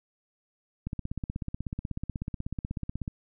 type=click train; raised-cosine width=5 ms; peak=-20 dBFS; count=37; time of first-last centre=0.87-3.079 s; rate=16.3 Hz; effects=none